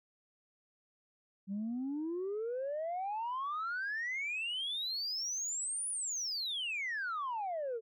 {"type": "exponential two-way sweep", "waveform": "sine", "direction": "up then down", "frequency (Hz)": [190.1, 9956, 434], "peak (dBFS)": -33, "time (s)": [1.47, 7.81], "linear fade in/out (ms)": 50, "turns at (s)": 5.89, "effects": ["tanh soft clip ceiling -32 dBFS"]}